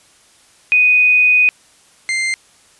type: tone pair in turn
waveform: sine / 40% pulse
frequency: 2489 / 2093 Hz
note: D#7 / C7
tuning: 0 / 0 cents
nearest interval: minor third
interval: 300 cents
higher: first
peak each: -8 / -15 dBFS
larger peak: first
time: 0.72-1.49 / 2.09-2.34 s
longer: first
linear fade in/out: 0 ms
effects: white hiss -50 dBFS RMS until 2.79 s + resampled to 24000 Hz